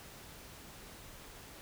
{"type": "silence", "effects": ["pink hiss -52 dBFS RMS until 1.61 s"]}